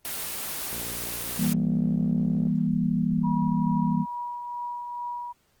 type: noise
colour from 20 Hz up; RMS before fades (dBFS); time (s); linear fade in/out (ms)
white; -32; 0.05-1.53; 0
type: click train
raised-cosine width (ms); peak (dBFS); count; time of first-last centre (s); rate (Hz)
2; -27; 103; 0.73-2.471; 58.6
type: chord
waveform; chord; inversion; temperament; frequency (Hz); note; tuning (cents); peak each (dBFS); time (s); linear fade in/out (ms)
sine; E diminished; none; just; 164.81 / 197.78 / 237.3; E3 / G3 / Bb3; 0 / +16 / +31; -26; 1.37-4.06; 50
type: tone with tremolo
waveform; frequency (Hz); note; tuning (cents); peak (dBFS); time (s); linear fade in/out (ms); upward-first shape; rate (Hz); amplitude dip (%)
sine; 965; B5; -40; -29; 3.23-5.33; 20; triangle; 2.3; 40
effects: pink hiss -67 dBFS RMS until 5.6 s + Opus 24 kbps